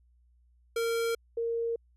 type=tone pair in turn; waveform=square / sine; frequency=461.2 / 463 Hz; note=A#4 / A#4; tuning=-19 / -12 cents; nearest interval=unison; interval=7 cents; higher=second; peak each=-28 dBFS; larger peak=neither; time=0.76-1.15 / 1.37-1.76 s; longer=neither; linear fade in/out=5 ms; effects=added 60 Hz sine -61 dBFS peak until 1.96 s + resampled to 32000 Hz